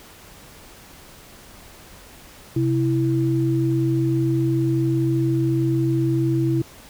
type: tone pair together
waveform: sine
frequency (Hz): 130.81 / 329.6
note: C3 / E4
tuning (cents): 0 / 0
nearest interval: octave + major third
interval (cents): 1600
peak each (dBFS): -20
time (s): 2.56-6.62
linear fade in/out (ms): 5
effects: pink hiss -45 dBFS RMS until 6.89 s